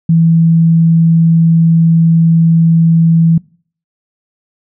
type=tone; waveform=sine; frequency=164.81 Hz; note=E3; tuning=in tune; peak=-5 dBFS; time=0.09-3.38 s; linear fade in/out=5 ms; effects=noise-tail reverb RT60 0.5 s tail -24 dB re dry